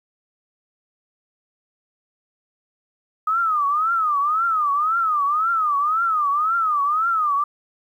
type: tone with vibrato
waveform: sine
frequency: 1244.5 Hz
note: D#6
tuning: in tune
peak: -17 dBFS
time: 3.27-7.44 s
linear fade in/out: 5 ms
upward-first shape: triangle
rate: 1.9 Hz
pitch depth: 200 cents each way
effects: 9-bit